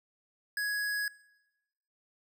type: tone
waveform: square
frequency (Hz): 1669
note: G#6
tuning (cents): +8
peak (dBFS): -31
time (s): 0.57-1.08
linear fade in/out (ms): 2
effects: noise-tail reverb RT60 1.0 s tail -22 dB re dry